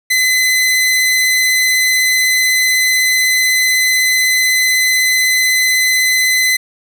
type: tone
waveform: sawtooth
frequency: 2027 Hz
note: B6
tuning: 45 cents sharp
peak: -7 dBFS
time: 0.1-6.57 s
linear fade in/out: 10 ms
effects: none